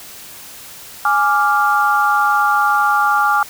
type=chord; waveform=sine; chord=D diminished; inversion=second; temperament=equal; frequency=830.6 / 1174.7 / 1396.9 Hz; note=Ab5 / D6 / F6; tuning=0 / 0 / 0 cents; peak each=-16 dBFS; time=1.05-3.43 s; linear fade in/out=2 ms; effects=white hiss -36 dBFS RMS until 3.49 s